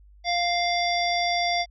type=harmonic tone with a mistuned harmonic; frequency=698.5 Hz; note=F5; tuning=in tune; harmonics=1 / 3 / 5 / 7 / 8; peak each=-24 / -28 / -31 / -31 / -34 dBFS; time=0.24-1.66 s; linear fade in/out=50 ms; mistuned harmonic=7; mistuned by=-51 cents; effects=added 50 Hz sine -49 dBFS peak until 1.7 s